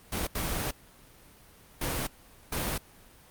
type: noise bursts at uneven times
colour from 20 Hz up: pink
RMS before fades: -31 dBFS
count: 4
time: 0.12-0.27 / 0.35-0.71 / 1.81-2.07 / 2.52-2.78 s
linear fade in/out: 5 ms
effects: pink hiss -55 dBFS RMS until 3.3 s + Opus 32 kbps